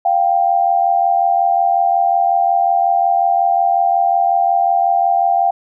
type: tone pair together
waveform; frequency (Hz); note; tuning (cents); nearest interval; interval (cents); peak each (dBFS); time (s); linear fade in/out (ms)
sine; 698.5 / 784; F5 / G5; 0 / 0; major second; 200; -14; 0.05-5.51; 5
effects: none